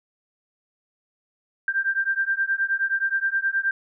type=beating tone pair; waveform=sine; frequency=1576 / 1585.5 Hz; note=G6 / G6; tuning=+9 / +19 cents; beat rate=9.5 Hz; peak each=-24 dBFS; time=1.68-3.71 s; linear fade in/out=2 ms; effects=none